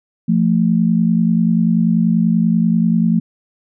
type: tone pair together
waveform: sine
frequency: 173.1 / 223.4 Hz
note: F3 / A3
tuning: -15 / +27 cents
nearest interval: major third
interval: 442 cents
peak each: -14 / -14 dBFS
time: 0.28-3.2 s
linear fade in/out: 10 ms
effects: none